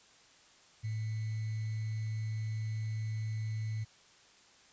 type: tone with sample-and-hold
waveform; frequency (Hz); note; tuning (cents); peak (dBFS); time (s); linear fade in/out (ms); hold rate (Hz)
sine; 109.4; A2; -9; -33; 0.83-3.85; 20; 2100
effects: white hiss -61 dBFS RMS until 4.72 s + resampled to 16000 Hz